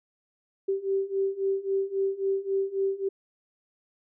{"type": "beating tone pair", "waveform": "sine", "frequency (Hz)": [387.5, 391.2], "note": ["G4", "G4"], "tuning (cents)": [-20, -4], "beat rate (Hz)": 3.7, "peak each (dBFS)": [-29, -27], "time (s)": [0.68, 3.09], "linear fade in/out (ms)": 10, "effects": []}